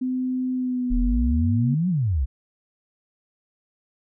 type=tone with pitch glide; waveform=sine; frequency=255.4 to 238.3 Hz; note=C4 to A#3; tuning=-42 to +38 cents; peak=-22 dBFS; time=0.01-1.75 s; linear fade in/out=10 ms; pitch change=-120 cents; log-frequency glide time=0.54-1.36 s
type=exponential two-way sweep; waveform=sine; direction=up then down; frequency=34.65 to 190 to 58.6 Hz; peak=-19 dBFS; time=0.9-2.26 s; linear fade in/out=20 ms; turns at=1.89 s
effects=none